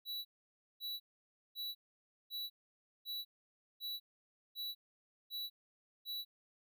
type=tone bursts; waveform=square; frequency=3934 Hz; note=B7; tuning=7 cents flat; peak=-40 dBFS; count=9; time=0.05-6.25 s; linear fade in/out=50 ms; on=200 ms; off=550 ms; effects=none